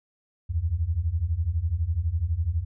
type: beating tone pair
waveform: sine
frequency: 76 / 88 Hz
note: D#2 / F2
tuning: -40 / +14 cents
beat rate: 12 Hz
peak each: -27 / -25 dBFS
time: 0.49-2.65 s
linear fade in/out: 20 ms
effects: none